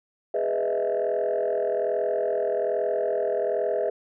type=chord; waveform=sine; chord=E major seventh; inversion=first; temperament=just; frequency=412 / 494.4 / 618.1 / 659.3 Hz; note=G#4 / B4 / D#5 / E5; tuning=-14 / +2 / -12 / 0 cents; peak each=-27 dBFS; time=0.34-3.9 s; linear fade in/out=5 ms; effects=tanh soft clip ceiling -17 dBFS